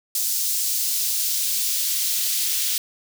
white noise with high-pass filter sweep, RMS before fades -23 dBFS, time 0.15-2.78 s, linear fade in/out 2 ms, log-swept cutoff 5300 to 3300 Hz, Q 1, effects none

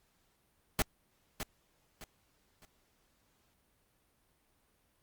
pink noise with echo, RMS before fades -28 dBFS, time 0.79-0.82 s, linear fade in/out 0 ms, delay 610 ms, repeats 3, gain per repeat -10 dB, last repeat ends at 2.65 s, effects pink hiss -73 dBFS RMS until 5.02 s + Opus 48 kbps

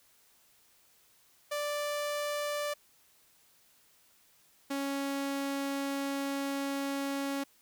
sawtooth tone pair in turn, 587.3 / 277.2 Hz, D5 / C#4, 0 / 0 cents, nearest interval octave + minor second, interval 1300 cents, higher first, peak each -28 dBFS, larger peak neither, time 1.51-2.74 / 4.7-7.44 s, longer second, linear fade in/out 10 ms, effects white hiss -65 dBFS RMS until 7.61 s

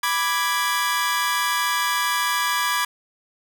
sawtooth chord, G# diminished, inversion first, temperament equal, 987.8 / 1174.7 / 1661.2 Hz, B5 / D6 / G#6, 0 / 0 / 0 cents, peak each -21 dBFS, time 0.03-2.85 s, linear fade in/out 5 ms, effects none

